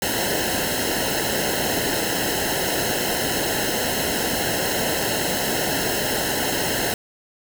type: noise with comb filter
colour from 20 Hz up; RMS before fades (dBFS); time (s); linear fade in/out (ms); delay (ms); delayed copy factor
pink; -23; 0.02-6.94; 2; 0.85; -0.9
effects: none